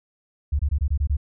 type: tone bursts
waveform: sine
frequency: 71.8 Hz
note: D2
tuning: 39 cents flat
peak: -18 dBFS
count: 7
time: 0.52-1.169 s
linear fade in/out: 10 ms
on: 73 ms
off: 23 ms
effects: none